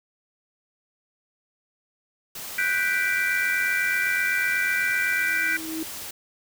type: noise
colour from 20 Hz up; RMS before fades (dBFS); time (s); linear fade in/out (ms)
white; -36; 2.35-6.11; 5
type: chord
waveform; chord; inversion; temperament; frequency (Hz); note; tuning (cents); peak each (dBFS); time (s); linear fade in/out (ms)
sine; G major seventh; third; equal; 1480 / 1568 / 1975.5 / 2349; F#6 / G6 / B6 / D7; 0 / 0 / 0 / 0; -27; 2.58-5.57; 5
type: tone with exponential growth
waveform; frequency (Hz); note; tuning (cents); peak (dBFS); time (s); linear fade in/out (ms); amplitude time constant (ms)
sine; 320; D#4; +49; -26; 4.86-5.83; 2; 210
effects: none